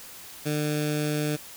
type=tone with notch filter; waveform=15% pulse; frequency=150 Hz; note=D3; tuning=37 cents sharp; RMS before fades=-27 dBFS; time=0.45-1.37 s; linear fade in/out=20 ms; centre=1000 Hz; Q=1; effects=white hiss -44 dBFS RMS until 1.56 s